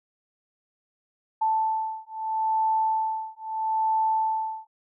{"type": "beating tone pair", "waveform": "sine", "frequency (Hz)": [880, 880.77], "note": ["A5", "A5"], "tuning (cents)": [0, 2], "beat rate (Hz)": 0.77, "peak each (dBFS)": -26, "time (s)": [1.41, 4.67], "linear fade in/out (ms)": 10, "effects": []}